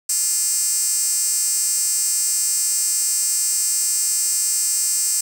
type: tone with high-pass filter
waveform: 10% pulse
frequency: 348.7 Hz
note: F4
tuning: 3 cents flat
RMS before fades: -20 dBFS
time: 0.09-5.21 s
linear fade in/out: 5 ms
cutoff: 7400 Hz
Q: 7.4
effects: none